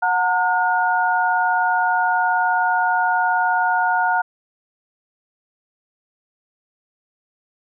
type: tone cluster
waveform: sine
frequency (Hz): 731 / 912 / 1439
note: F#5 / A#5 / F#6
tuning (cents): -21 / -38 / -49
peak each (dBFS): -20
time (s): 0.02-4.22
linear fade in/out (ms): 10
effects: none